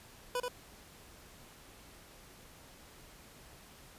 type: tone with echo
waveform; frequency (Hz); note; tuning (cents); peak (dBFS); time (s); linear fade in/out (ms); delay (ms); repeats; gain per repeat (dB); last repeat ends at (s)
25% pulse; 495.4; B4; +5; -28; 0.35-0.4; 2; 82; 1; -3; 0.482
effects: pink hiss -56 dBFS RMS until 3.98 s + resampled to 32000 Hz